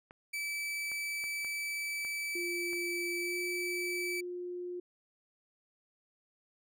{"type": "clicks", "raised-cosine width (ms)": 0.5, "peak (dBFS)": -35, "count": 6, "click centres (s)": [0.109, 0.917, 1.24, 1.447, 2.049, 2.732]}
{"type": "tone", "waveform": "40% pulse", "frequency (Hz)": 2309, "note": "D7", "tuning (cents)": -30, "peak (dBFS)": -34, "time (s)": [0.33, 4.21], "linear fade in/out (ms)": 10}
{"type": "tone with pitch glide", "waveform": "sine", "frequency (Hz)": [349.2, 356.1], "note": ["F4", "F4"], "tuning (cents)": [0, 34], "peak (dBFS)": -37, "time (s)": [2.35, 4.8], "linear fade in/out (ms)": 5, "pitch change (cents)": 34, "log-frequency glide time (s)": [3.19, 3.37]}
{"effects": []}